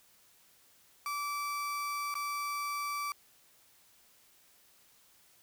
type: tone with dropouts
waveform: 35% pulse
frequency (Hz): 1160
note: D6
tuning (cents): -22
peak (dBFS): -32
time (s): 1.06-3.12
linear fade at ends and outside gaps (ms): 1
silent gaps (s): 2.141-2.153
effects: white hiss -64 dBFS RMS until 5.42 s